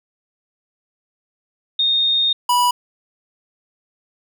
sine / square tone pair in turn, 3686 / 979.7 Hz, A#7 / B5, -20 / -14 cents, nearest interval octave + major seventh, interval 2294 cents, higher first, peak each -14 dBFS, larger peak neither, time 1.79-2.33 / 2.49-2.71 s, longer first, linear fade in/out 5 ms, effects none

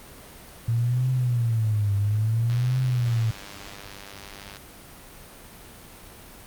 sine tone with vibrato, 113.9 Hz, A#2, 40 cents flat, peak -20 dBFS, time 0.68-3.31 s, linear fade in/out 5 ms, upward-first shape triangle, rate 0.59 Hz, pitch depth 230 cents each way
click train, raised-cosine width 0.2 ms, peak -23 dBFS, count 207, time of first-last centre 2.5-4.568 s, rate 99.6 Hz
effects pink hiss -45 dBFS RMS until 6.46 s + Opus 32 kbps

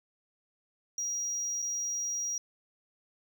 sine tone with dropouts, 5730 Hz, F8, 44 cents sharp, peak -28 dBFS, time 0.98-2.38 s, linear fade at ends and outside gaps 2 ms, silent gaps 1.62-1.624 s, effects tanh soft clip ceiling -30 dBFS

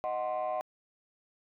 sine chord, C diminished, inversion first, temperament equal, 622.3 / 740 / 1046.5 Hz, Eb5 / Gb5 / C6, 0 / 0 / 0 cents, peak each -32 / -32 / -37 dBFS, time 0.04-0.61 s, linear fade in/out 0 ms, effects tanh soft clip ceiling -26 dBFS

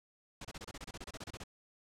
pink noise bursts, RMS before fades -45 dBFS, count 16, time 0.41-1.438 s, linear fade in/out 5 ms, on 38 ms, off 28 ms, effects low-pass 8000 Hz 12 dB/octave

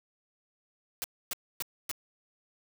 white noise bursts, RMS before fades -34 dBFS, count 4, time 1.02-1.914 s, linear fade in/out 0 ms, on 21 ms, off 270 ms, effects none

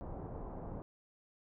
pink low-pass noise, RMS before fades -44 dBFS, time 0.01-0.82 s, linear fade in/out 0 ms, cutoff 910 Hz, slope 24 dB/octave, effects none

